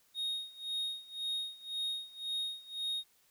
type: tone with tremolo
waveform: triangle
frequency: 3729 Hz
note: A#7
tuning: in tune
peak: -31 dBFS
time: 0.14-3.04 s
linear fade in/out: 50 ms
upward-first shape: sine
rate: 1.9 Hz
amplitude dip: 90%
effects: white hiss -69 dBFS RMS until 3.3 s